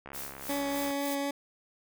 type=click train; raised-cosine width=0.5 ms; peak=-28 dBFS; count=59; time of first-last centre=0.06-0.907 s; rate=68.5 Hz
type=noise with tremolo; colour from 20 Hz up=blue; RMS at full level=-39 dBFS; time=0.13-1.16 s; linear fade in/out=20 ms; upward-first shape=sine; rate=3.3 Hz; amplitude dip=80%
type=tone with vibrato; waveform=20% pulse; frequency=281.4 Hz; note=C#4; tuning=26 cents sharp; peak=-25 dBFS; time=0.49-1.31 s; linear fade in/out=5 ms; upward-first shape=triangle; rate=4 Hz; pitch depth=11 cents each way
effects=none